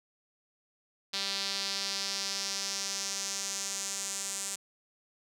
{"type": "tone with band-pass filter sweep", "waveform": "sawtooth", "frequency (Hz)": 196.3, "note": "G3", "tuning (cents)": 3, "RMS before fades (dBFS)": -35, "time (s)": [1.13, 4.56], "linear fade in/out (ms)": 10, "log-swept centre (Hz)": [4300, 7700], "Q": 2.8, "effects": []}